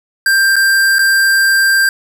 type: tone with dropouts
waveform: square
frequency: 1582 Hz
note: G6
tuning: 15 cents sharp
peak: -9 dBFS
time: 0.26-1.89 s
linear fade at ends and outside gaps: 2 ms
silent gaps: 0.558-0.564 / 0.985-0.991 s
effects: none